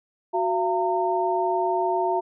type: tone cluster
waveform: sine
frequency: 370 / 683 / 913 Hz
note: F#4 / F5 / A#5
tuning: 0 / -39 / -36 cents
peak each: -25 dBFS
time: 0.33-2.21 s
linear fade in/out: 20 ms
effects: none